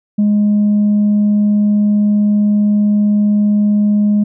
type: tone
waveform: sine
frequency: 207.7 Hz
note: G#3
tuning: in tune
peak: -7 dBFS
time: 0.18-4.24 s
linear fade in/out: 10 ms
effects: tanh soft clip ceiling -7 dBFS

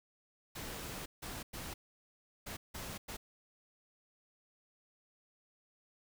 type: noise bursts at uneven times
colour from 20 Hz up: pink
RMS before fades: -44 dBFS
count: 6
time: 0.55-1.06 / 1.22-1.43 / 1.53-1.74 / 2.46-2.57 / 2.74-2.98 / 3.08-3.17 s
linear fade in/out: 10 ms
effects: none

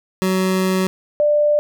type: tone pair in turn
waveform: 25% pulse / sine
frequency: 187.4 / 592.6 Hz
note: F#3 / D5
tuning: +22 / +15 cents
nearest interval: octave + minor sixth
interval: 1993 cents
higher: second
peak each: -12 dBFS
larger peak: neither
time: 0.22-0.87 / 1.2-1.59 s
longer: first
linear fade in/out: 0 ms
effects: none

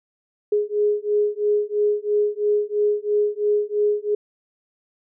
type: beating tone pair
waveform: sine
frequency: 415.3 / 418.3 Hz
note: G#4 / G#4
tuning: 0 / +12 cents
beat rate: 3 Hz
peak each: -21 dBFS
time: 0.52-4.15 s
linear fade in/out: 5 ms
effects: none

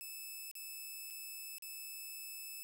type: tone with dropouts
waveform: 5% pulse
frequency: 2613 Hz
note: E7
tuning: 16 cents flat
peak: -36 dBFS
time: 0.01-2.63 s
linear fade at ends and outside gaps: 0 ms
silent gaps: 0.513-0.553 / 1.103-1.107 / 1.583-1.623 s
effects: none

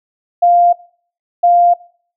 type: tone pair in turn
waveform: sine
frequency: 698.5 / 698.5 Hz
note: F5 / F5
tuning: 0 / 0 cents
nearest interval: unison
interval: 0 cents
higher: neither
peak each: -6 dBFS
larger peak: neither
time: 0.42-0.73 / 1.43-1.74 s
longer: neither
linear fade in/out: 10 ms
effects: noise-tail reverb RT60 0.5 s tail -21 dB re dry

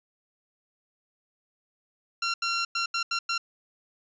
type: tone bursts at uneven times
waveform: 15% pulse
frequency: 1371 Hz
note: F6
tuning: 32 cents flat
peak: -19 dBFS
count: 6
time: 2.22-2.34 / 2.42-2.65 / 2.75-2.86 / 2.94-3.03 / 3.11-3.19 / 3.29-3.38 s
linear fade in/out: 5 ms
effects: resampled to 16000 Hz

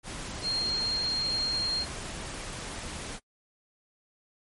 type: tone in noise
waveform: sine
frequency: 4218 Hz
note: C8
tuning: 13 cents sharp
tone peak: -26 dBFS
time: 0.42-1.86 s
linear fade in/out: 50 ms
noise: pink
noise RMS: -38 dBFS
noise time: 0.03-3.2 s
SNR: +9 dB
effects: noise-tail reverb RT60 0.1 s tail -25 dB re dry + MP3 48 kbps

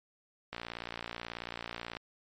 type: click train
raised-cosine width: 0.3 ms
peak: -22 dBFS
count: 85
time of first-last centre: 0.53-1.968 s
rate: 58.4 Hz
effects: MP3 48 kbps

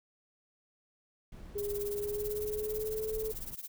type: noise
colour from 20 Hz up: brown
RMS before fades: -47 dBFS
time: 1.32-3.55 s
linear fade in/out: 2 ms
type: tone with pitch glide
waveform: sine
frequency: 410 to 436.9 Hz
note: G#4 to A4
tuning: -22 to -12 cents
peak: -33 dBFS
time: 1.55-3.32 s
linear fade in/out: 10 ms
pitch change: +110 cents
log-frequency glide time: 1.88-3.09 s
type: noise with tremolo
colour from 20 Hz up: violet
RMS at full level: -39 dBFS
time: 1.58-3.68 s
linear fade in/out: 2 ms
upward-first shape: triangle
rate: 18 Hz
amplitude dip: 95%
effects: none

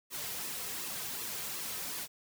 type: noise with flanger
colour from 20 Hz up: white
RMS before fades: -39 dBFS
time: 0.1-2.08 s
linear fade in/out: 50 ms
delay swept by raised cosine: 1.3 to 3.6 ms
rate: 2.7 Hz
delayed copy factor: -0.6
effects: none

